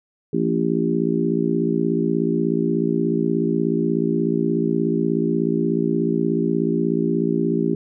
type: harmonic tone with a mistuned harmonic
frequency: 56.6 Hz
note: A1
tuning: 50 cents sharp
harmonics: 3 / 4 / 5 / 6 / 7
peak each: -24 / -24 / -24 / -24 / -24 dBFS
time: 0.33-7.75 s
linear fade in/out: 5 ms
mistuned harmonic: 3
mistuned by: -28 cents
effects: none